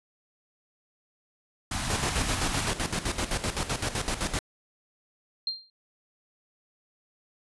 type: band-stop noise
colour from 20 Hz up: pink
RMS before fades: -31 dBFS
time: 1.71-2.71 s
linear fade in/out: 5 ms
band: 300 to 640 Hz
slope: 48 dB/octave
type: noise with tremolo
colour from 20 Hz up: pink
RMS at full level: -28 dBFS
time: 1.9-4.39 s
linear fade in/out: 2 ms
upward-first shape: square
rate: 7.8 Hz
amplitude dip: 70%
type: tone with exponential decay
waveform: sine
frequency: 4186 Hz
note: C8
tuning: in tune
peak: -24 dBFS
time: 5.47-5.7 s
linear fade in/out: 2 ms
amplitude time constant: 50 ms
effects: resampled to 24000 Hz